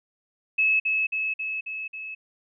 sine tone with echo, 2590 Hz, E7, 31 cents flat, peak -18 dBFS, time 0.58-0.8 s, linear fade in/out 10 ms, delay 270 ms, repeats 5, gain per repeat -3 dB, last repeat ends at 2.15 s, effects none

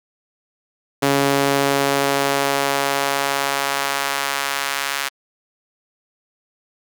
sawtooth tone with high-pass filter sweep, 139.4 Hz, C#3, 10 cents sharp, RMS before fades -20 dBFS, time 1.02-5.09 s, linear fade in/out 10 ms, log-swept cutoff 300 to 1500 Hz, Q 0.89, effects Opus 48 kbps

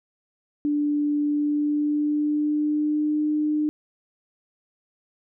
sine tone with pitch glide, 293.7 to 302.1 Hz, D4 to D4, 0 to +49 cents, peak -20 dBFS, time 0.65-3.69 s, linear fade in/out 0 ms, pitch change +49 cents, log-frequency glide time 1.25-3.24 s, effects none

